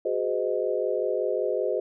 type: chord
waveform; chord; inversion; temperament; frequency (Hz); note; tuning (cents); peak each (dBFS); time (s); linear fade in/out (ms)
sine; Ab dominant seventh; third; equal with one note detuned; 370 / 415.3 / 510.1 / 622.3; Gb4 / Ab4 / C5 / Eb5; 0 / 0 / -44 / 0; -30 / -29 / -28 / -30; 0.05-1.8; 5
effects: none